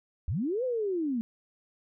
sine linear two-way sweep, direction up then down, 61 to 523.3 to 217.8 Hz, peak -27 dBFS, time 0.28-1.21 s, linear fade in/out 0 ms, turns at 0.64 s, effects none

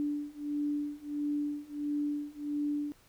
sine beating tone pair, 292 / 293.5 Hz, D4 / D4, -10 / -1 cents, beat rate 1.5 Hz, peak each -35 / -34 dBFS, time 0-2.92 s, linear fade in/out 0 ms, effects pink hiss -63 dBFS RMS until 3.08 s

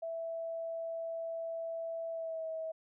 sine tone with pitch glide, 660 to 643.8 Hz, E5 to E5, +2 to -41 cents, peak -36 dBFS, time 0.02-2.72 s, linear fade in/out 10 ms, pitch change -43 cents, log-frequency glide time 2.11-2.46 s, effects none

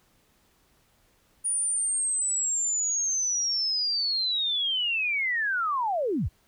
sine linear sweep, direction down, 9610 to 36.71 Hz, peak -24 dBFS, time 1.44-6.29 s, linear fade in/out 20 ms, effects pink hiss -65 dBFS RMS until 6.47 s

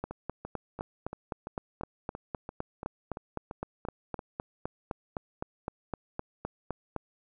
two click trains, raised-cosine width 1 ms, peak -19 / -24 dBFS, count 28 / 13, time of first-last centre 0.04-6.963 / 0.11-4.192 s, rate 3.9 / 2.94 Hz, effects none

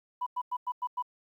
sine tone bursts, 987.8 Hz, B5, in tune, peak -28 dBFS, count 6, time 0.21-1.025 s, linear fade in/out 10 ms, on 55 ms, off 97 ms, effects tanh soft clip ceiling -24 dBFS + 11-bit

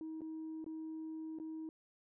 sine tone with dropouts, 317.6 Hz, D#4, 36 cents sharp, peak -40 dBFS, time 0.01-1.69 s, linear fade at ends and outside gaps 1 ms, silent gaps 0.208-0.217 / 0.643-0.663 / 1.387-1.399 s, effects tanh soft clip ceiling -39 dBFS

